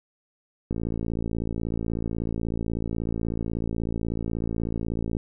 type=click train; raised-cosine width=3 ms; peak=-16 dBFS; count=252; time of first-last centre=0.71-5.168 s; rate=56.3 Hz; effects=none